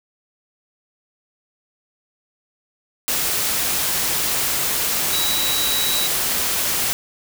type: tone in noise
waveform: sine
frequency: 3896 Hz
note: B7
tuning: 24 cents flat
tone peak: -22 dBFS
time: 5.13-6.07 s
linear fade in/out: 0 ms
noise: white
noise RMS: -21 dBFS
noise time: 3.08-6.93 s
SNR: -4 dB
effects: none